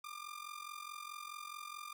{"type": "tone with amplitude modulation", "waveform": "sawtooth", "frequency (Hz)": 1198, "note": "D6", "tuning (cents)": 34, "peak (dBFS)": -38, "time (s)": [0.04, 1.93], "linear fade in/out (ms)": 5, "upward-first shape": "sine", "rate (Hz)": 44.7, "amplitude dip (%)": 80, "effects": []}